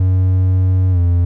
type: tone with pitch glide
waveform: triangle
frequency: 92.9 to 87.18 Hz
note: F#2 to F2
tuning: +7 to -3 cents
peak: -8 dBFS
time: 0-1.25 s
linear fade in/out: 5 ms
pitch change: -110 cents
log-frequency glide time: 0.91-0.99 s
effects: none